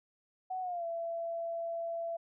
sine tone with pitch glide, 745 to 671.4 Hz, F#5 to E5, +12 to +32 cents, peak -34 dBFS, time 0.5-2.17 s, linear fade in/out 10 ms, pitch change -180 cents, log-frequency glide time 0.61-0.85 s, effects none

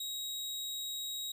sawtooth tone, 3807 Hz, A#7, 36 cents sharp, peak -34 dBFS, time 0-1.32 s, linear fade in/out 5 ms, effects none

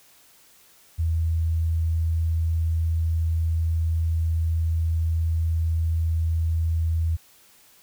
sine tone, 81.7 Hz, E2, 15 cents flat, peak -20 dBFS, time 0.98-7.17 s, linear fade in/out 20 ms, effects white hiss -55 dBFS RMS until 7.82 s

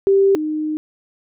sine tone pair in turn, 392 / 307.6 Hz, G4 / D#4, 0 / -20 cents, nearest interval major third, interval 420 cents, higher first, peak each -10 / -19 dBFS, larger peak first, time 0.07-0.35 / 0.35-0.77 s, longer second, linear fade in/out 0 ms, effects none

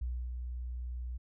sine tone with ADSR envelope, 61.2 Hz, B1, 15 cents flat, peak -32 dBFS, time 0.01-1.18 s, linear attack 8 ms, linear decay 280 ms, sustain -4 dB, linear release 15 ms, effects none

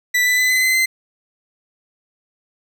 40% pulse tone with pitch steps, 1975.5 / 1992.7 / 2010 / 2028 / 2045 / 2063 Hz, B6 / B6 / B6 / B6 / C7 / C7, 0 / +15 / +30 / +45 / -40 / -25 cents, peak -13 dBFS, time 0.14-0.86 s, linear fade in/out 10 ms, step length 120 ms, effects none

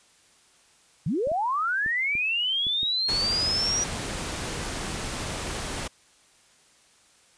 sine linear sweep, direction up, 123.47 to 5820 Hz, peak -23 dBFS, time 1.06-3.84 s, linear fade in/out 5 ms
clicks, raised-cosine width 3 ms, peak -27 dBFS, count 6, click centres 1.272 / 1.317 / 1.862 / 2.153 / 2.668 / 2.831 s
pink noise, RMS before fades -32 dBFS, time 3.08-5.88 s, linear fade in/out 10 ms
effects white hiss -59 dBFS RMS until 7.37 s + resampled to 22050 Hz

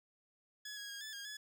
15% pulse tone with pitch steps, 1690 / 1653 / 1631 / 1735 / 1623 / 1701 Hz, G#6 / G#6 / G#6 / A6 / G#6 / G#6, +30 / -9 / -32 / -25 / -40 / +41 cents, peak -38 dBFS, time 0.65-1.37 s, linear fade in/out 5 ms, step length 120 ms, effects none

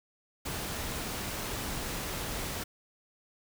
pink noise, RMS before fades -36 dBFS, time 0.45-2.64 s, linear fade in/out 10 ms, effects none

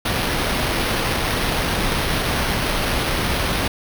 pink noise with sample-and-hold, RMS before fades -21 dBFS, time 0.05-3.68 s, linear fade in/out 5 ms, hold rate 7350 Hz, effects none

